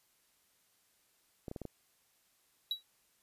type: clicks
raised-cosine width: 2 ms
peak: -28 dBFS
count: 5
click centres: 1.482 / 1.514 / 1.562 / 1.617 / 1.653 s
type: tone with exponential decay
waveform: triangle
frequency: 3895 Hz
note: B7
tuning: 25 cents flat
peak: -27 dBFS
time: 2.71-2.83 s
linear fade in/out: 2 ms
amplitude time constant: 24 ms
effects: white hiss -72 dBFS RMS until 3.22 s + resampled to 32000 Hz